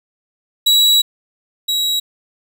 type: tone pair in turn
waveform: 40% pulse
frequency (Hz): 3895 / 3866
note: B7 / B7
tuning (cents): -25 / -38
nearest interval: unison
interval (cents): 13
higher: first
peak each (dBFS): -8 / -14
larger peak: first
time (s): 0.66-1.02 / 1.68-2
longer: first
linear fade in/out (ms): 10
effects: none